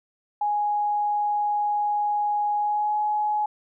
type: tone with pitch glide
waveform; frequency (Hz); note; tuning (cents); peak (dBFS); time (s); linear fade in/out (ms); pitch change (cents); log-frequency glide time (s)
sine; 830.6 to 842.2; G#5 to G#5; 0 to +24; -21; 0.41-3.46; 5; +24; 2.57-2.95
effects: none